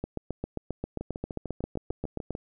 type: two click trains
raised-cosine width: 2 ms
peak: -21 / -18 dBFS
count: 10 / 18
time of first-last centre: 1.01-2.351 / 0.04-2.307 s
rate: 6.71 / 7.5 Hz
effects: none